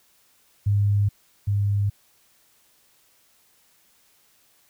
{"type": "tone pair in turn", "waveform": "sine", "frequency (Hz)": [101.8, 101.32], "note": ["G#2", "G#2"], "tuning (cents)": [-34, -42], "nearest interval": "unison", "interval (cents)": 8, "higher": "first", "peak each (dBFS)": [-17, -19], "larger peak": "first", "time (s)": [[0.66, 1.09], [1.47, 1.9]], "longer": "neither", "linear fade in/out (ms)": 10, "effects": ["white hiss -61 dBFS RMS until 4.69 s"]}